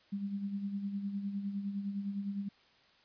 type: tone with tremolo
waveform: sine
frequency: 199.7 Hz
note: G3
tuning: 32 cents sharp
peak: -32 dBFS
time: 0.12-2.49 s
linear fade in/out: 10 ms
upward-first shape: sine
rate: 9.8 Hz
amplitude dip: 55%
effects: white hiss -65 dBFS RMS until 3.04 s + resampled to 11025 Hz